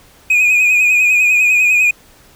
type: tone with vibrato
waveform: triangle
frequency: 2479 Hz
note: D#7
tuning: 7 cents flat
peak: -7 dBFS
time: 0.3-1.91 s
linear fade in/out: 5 ms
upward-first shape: triangle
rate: 10 Hz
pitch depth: 58 cents each way
effects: pink hiss -46 dBFS RMS until 2.35 s